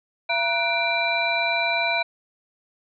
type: tone cluster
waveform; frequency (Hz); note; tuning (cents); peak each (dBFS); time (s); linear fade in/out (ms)
sine; 677 / 949 / 1487 / 2358 / 3965; E5 / A#5 / F#6 / D7 / B7; +46 / +31 / +8 / +6 / +6; -26 / -29 / -32 / -23 / -29; 0.29-2.03; 10
effects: none